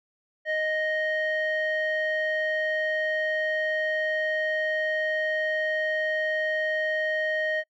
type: tone with low-pass filter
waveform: square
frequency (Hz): 622.3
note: D#5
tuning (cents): 0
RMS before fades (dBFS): -27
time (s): 0.45-7.64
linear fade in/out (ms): 50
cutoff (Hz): 2200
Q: 8.9
effects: noise-tail reverb RT60 0.1 s tail -26 dB re dry